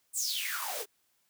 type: noise with high-pass filter sweep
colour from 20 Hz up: white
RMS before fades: -34 dBFS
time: 0.13-0.86 s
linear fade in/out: 50 ms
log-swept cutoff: 9000 to 370 Hz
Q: 8.6
effects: white hiss -73 dBFS RMS until 1.29 s + high-pass 60 Hz 12 dB/octave